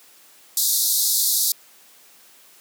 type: band-pass noise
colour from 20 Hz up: white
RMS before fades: -20 dBFS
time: 0.57-1.52 s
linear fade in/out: 2 ms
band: 3700 to 16000 Hz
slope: 96 dB/octave
effects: white hiss -51 dBFS RMS until 2.6 s + high-pass 200 Hz 12 dB/octave